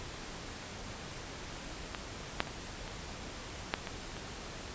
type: clicks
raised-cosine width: 0.3 ms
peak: -20 / -11 / -29 / -27 / -12 / -22 / -27 dBFS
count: 7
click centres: 1.948 / 2.404 / 2.472 / 2.878 / 3.739 / 3.872 / 4.167 s
effects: pink hiss -44 dBFS RMS until 4.74 s + resampled to 16000 Hz